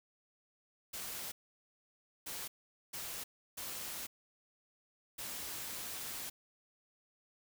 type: noise bursts at uneven times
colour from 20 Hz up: white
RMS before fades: -43 dBFS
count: 5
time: 0.93-1.32 / 2.26-2.48 / 2.93-3.24 / 3.57-4.07 / 5.18-6.3 s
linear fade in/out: 10 ms
effects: none